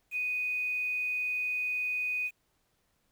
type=tone with quantisation; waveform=sine; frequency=2489 Hz; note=D#7; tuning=in tune; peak=-29 dBFS; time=0.11-2.31 s; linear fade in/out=50 ms; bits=9; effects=pink hiss -74 dBFS RMS until 3.11 s